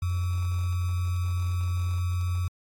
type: tone with sample-and-hold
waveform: sine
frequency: 89.2 Hz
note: F2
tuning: 37 cents sharp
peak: -24 dBFS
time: 0.02-2.48 s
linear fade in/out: 5 ms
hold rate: 1225 Hz
effects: AAC 64 kbps